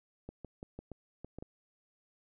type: clicks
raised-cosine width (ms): 2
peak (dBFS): -30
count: 8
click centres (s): 0.29 / 0.447 / 0.629 / 0.79 / 0.917 / 1.246 / 1.386 / 1.425
effects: none